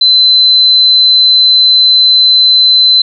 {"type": "tone", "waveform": "sine", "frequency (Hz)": 4050, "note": "B7", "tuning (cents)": 43, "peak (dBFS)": -3, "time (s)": [0.01, 3.02], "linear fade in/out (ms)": 5, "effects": []}